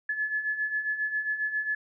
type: beating tone pair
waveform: sine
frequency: 1712 / 1719.4 Hz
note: A6 / A6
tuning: -48 / -40 cents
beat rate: 7.4 Hz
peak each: -34 / -28 dBFS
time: 0.09-1.75 s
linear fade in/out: 5 ms
effects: none